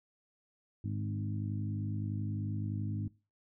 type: harmonic tone with a mistuned harmonic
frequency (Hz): 51.6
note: G#1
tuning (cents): -10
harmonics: 2 / 3 / 4 / 5 / 6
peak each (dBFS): -35 / -43 / -42 / -44 / -47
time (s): 0.84-3.08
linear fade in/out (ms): 5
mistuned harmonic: 3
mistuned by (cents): -18
effects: noise-tail reverb RT60 0.3 s tail -20 dB re dry